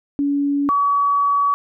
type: tone pair in turn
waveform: sine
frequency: 283.9 / 1135.6 Hz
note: C#4 / C#6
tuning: +41 / +41 cents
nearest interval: 2 octaves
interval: 2400 cents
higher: second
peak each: -16 / -14 dBFS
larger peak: second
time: 0.19-0.69 / 0.69-1.54 s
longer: second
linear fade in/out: 0 ms
effects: none